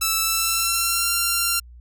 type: tone with pitch glide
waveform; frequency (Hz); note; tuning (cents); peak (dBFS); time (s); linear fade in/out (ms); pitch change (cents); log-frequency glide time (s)
5% pulse; 1319 to 1377.4; E6 to F6; +1 to -24; -8; 0.01-1.6; 10; +75; 0.21-1.12
effects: added 60 Hz sine -41 dBFS peak until 1.8 s